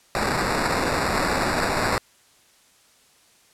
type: noise with sample-and-hold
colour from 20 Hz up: white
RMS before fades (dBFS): -23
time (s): 0.15-1.98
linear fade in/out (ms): 0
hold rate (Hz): 3150
effects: white hiss -57 dBFS RMS until 3.53 s + low-pass 10000 Hz 12 dB/octave